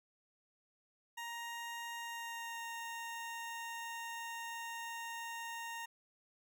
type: tone with pitch glide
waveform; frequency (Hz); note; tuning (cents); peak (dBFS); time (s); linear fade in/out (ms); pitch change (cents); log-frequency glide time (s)
20% pulse; 936 to 925.8; A#5 to A#5; +7 to -12; -37; 1.17-5.86; 10; -19; 1.95-2.64
effects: none